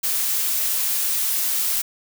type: noise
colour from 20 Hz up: blue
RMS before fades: -22 dBFS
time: 0.03-1.82 s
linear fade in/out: 10 ms
effects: none